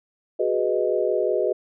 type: chord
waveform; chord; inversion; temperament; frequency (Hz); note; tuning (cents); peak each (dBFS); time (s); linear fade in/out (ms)
sine; G# minor seventh; third; equal; 370 / 415.3 / 493.9 / 622.3; F#4 / G#4 / B4 / D#5; 0 / 0 / 0 / 0; -25; 0.39-1.53; 10
effects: none